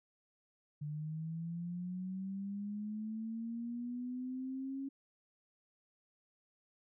sine linear sweep, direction up, 146.83 to 274.2 Hz, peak -38 dBFS, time 0.81-4.89 s, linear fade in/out 10 ms, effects none

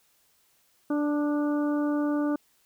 harmonic tone with a mistuned harmonic, 293.7 Hz, D4, in tune, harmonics 1 / 2 / 3 / 4 / 5, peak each -24 / -33 / -40 / -39 / -42 dBFS, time 0.9-2.36 s, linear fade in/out 5 ms, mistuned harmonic 4, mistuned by +17 cents, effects white hiss -66 dBFS RMS until 2.65 s

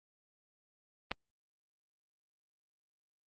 clicks, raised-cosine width 0.3 ms, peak -29 / -17 dBFS, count 2, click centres 1.112 / 1.116 s, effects Opus 32 kbps

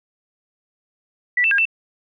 sine tone with pitch steps, 1962 / 2663 / 1619 / 2667 Hz, B6 / E7 / G#6 / E7, -12 / +17 / -45 / +20 cents, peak -14 dBFS, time 1.37-1.654 s, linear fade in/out 5 ms, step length 71 ms, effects none

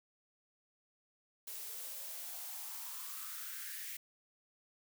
blue noise with high-pass filter sweep, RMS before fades -45 dBFS, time 1.47-3.97 s, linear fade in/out 5 ms, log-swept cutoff 380 to 2000 Hz, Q 4.5, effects none

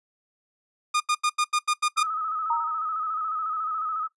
sawtooth tone bursts, 1218 Hz, D#6, 37 cents flat, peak -17 dBFS, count 8, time 0.94-2.032 s, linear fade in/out 10 ms, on 63 ms, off 84 ms
sine tone with vibrato, 1278 Hz, D#6, 46 cents sharp, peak -26 dBFS, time 1.96-4.08 s, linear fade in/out 20 ms, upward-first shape square, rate 14 Hz, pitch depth 40 cents each way
sine tone with exponential decay, 932.3 Hz, A#5, in tune, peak -20 dBFS, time 2.5-2.93 s, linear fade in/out 5 ms, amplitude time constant 92 ms
effects noise-tail reverb RT60 0.1 s tail -17 dB re dry + resampled to 24000 Hz

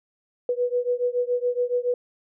sine beating tone pair, 487.5 / 494.6 Hz, B4 / B4, -23 / +3 cents, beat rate 7.1 Hz, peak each -24 / -25 dBFS, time 0.49-1.94 s, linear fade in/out 2 ms, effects none

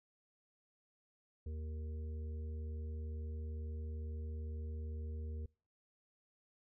harmonic tone, 77.78 Hz, D#2, in tune, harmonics 1 / 3 / 5 / 6, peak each -40 / -55 / -59 / -57 dBFS, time 1.46-5.46 s, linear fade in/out 5 ms, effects noise-tail reverb RT60 0.4 s tail -26 dB re dry

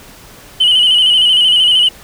sine tone with vibrato, 2988 Hz, F#7, 16 cents sharp, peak -5 dBFS, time 0.6-1.89 s, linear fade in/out 10 ms, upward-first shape square, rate 13 Hz, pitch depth 44 cents each way, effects tanh soft clip ceiling -4 dBFS + pink hiss -38 dBFS RMS until 2.03 s

